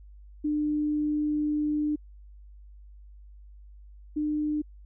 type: tone pair in turn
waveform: sine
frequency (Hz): 299.5 / 301.1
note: D4 / D4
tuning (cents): +34 / +43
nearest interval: unison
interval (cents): 9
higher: second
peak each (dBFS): -24 / -25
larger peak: first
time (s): 0.44-1.96 / 4.16-4.62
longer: first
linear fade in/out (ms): 10
effects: added 50 Hz sine -46 dBFS peak until 4.85 s